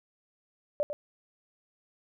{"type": "tone with echo", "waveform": "sine", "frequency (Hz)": 587.3, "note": "D5", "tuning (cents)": 0, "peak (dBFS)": -24, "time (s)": [0.8, 0.83], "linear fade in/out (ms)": 0, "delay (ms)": 100, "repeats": 1, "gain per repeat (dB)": -8, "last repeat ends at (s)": 0.93, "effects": []}